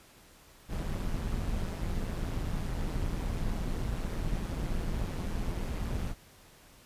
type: noise with amplitude modulation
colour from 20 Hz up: brown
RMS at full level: -30 dBFS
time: 0.68-6.15 s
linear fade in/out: 50 ms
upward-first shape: sine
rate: 171 Hz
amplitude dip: 60%
effects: pink hiss -57 dBFS RMS until 6.85 s + resampled to 32000 Hz